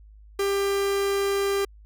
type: tone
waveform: 45% pulse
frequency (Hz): 396.9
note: G4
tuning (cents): +22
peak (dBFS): -22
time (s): 0.39-1.65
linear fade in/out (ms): 5
effects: added 52 Hz sine -46 dBFS peak until 1.85 s